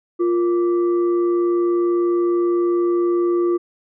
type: tone with frequency modulation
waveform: sine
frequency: 349.2 Hz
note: F4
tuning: in tune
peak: -15 dBFS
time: 0.19-3.58 s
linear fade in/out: 20 ms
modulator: 818 Hz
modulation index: 0.32
effects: none